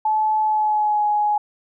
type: tone with pitch glide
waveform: sine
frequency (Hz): 863 to 837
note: A5 to G#5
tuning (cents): -34 to +13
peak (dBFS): -16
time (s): 0.05-1.38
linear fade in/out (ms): 5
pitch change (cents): -53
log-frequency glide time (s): 0.42-1.05
effects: none